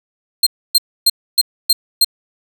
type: tone bursts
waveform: sawtooth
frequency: 4186 Hz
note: C8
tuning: in tune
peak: -5 dBFS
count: 6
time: 0.43-2.046 s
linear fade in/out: 5 ms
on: 36 ms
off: 280 ms
effects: none